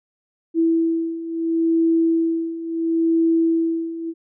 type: beating tone pair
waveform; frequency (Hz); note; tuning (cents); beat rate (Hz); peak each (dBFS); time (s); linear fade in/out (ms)
sine; 328.7 / 329.43; E4 / E4; -5 / -1; 0.73; -22 / -18; 0.54-4.14; 50
effects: none